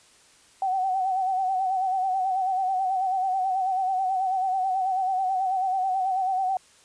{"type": "tone with vibrato", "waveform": "sine", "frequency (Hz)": 756, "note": "F#5", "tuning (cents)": 37, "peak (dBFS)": -22, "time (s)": [0.62, 6.57], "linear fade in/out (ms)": 2, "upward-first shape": "sine", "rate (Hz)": 9.2, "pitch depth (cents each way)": 55, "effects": ["white hiss -56 dBFS RMS until 6.84 s", "resampled to 22050 Hz"]}